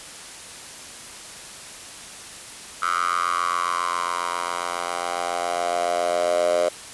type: tone with high-pass filter sweep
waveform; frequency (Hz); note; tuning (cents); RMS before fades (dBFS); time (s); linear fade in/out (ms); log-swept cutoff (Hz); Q
10% pulse; 87.31; F2; 0; -24; 2.82-6.69; 5; 1300 to 580; 7.6
effects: white hiss -39 dBFS RMS until 6.93 s + resampled to 24000 Hz